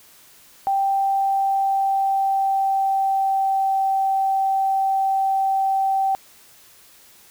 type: tone with pitch glide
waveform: sine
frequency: 784 to 775.4 Hz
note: G5 to G5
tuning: 0 to -19 cents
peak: -17 dBFS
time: 0.67-6.15 s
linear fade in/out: 0 ms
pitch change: -19 cents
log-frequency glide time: 0.86-3.79 s
effects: white hiss -50 dBFS RMS until 7.3 s